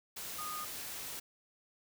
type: tone in noise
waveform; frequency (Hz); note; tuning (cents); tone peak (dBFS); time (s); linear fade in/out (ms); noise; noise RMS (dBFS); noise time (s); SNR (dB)
sine; 1232; D#6; -17; -40; 0.38-0.65; 10; white; -43; 0.16-1.2; 0
effects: none